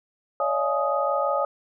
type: tone cluster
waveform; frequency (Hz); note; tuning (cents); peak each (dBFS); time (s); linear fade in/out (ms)
sine; 562 / 608 / 681 / 843 / 1248; C#5 / D#5 / F5 / G#5 / D#6; +24 / -40 / -44 / +26 / +5; -25 / -31 / -30 / -29 / -26; 0.4-1.45; 2
effects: none